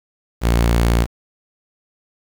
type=tone; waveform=sawtooth; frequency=58 Hz; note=A#1; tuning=8 cents flat; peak=-9 dBFS; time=0.41-1.07 s; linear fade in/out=50 ms; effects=7-bit